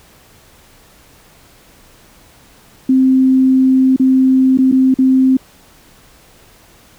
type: tone with dropouts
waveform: sine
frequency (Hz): 261.6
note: C4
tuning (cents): 0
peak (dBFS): -7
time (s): 2.89-5.37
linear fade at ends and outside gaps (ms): 5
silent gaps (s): 3.963-3.997 / 4.575-4.586 / 4.716-4.723 / 4.942-4.987
effects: pink hiss -46 dBFS RMS until 6.98 s